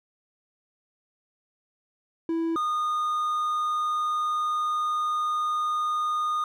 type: tone pair in turn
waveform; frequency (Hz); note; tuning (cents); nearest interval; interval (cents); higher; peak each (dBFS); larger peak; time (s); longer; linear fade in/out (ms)
triangle; 329.6 / 1226.6; E4 / D#6; 0 / -25; octave + major seventh; 2275; second; -22; neither; 2.29-2.56 / 2.56-6.44; second; 2
effects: none